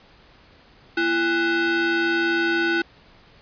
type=ring-modulated tone; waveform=45% pulse; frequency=576 Hz; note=D5; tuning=34 cents flat; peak=-16 dBFS; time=0.97-2.82 s; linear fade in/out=5 ms; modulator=913 Hz; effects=pink hiss -52 dBFS RMS until 3.41 s + resampled to 11025 Hz